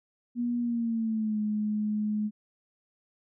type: tone with pitch glide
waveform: sine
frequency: 240.3 to 211.6 Hz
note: B3 to G#3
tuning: -47 to +33 cents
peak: -26 dBFS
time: 0.35-2.31 s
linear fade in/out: 50 ms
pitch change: -220 cents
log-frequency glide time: 0.6-1.4 s
effects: none